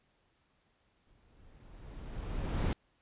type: noise with exponential growth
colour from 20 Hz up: brown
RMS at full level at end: -28 dBFS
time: 1.07-2.73 s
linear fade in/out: 1 ms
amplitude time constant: 360 ms
effects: pink hiss -73 dBFS RMS until 3.01 s + resampled to 8000 Hz